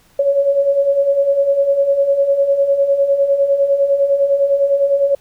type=beating tone pair; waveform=sine; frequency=550 / 559.9 Hz; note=C#5 / C#5; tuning=-14 / +17 cents; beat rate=9.9 Hz; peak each=-19 / -12 dBFS; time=0.19-5.15 s; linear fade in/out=5 ms; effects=pink hiss -53 dBFS RMS until 5.2 s